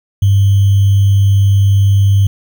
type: tone with sample-and-hold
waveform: sine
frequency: 98.9 Hz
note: G2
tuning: 16 cents sharp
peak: -6 dBFS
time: 0.22-2.27 s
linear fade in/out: 5 ms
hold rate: 3150 Hz
effects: none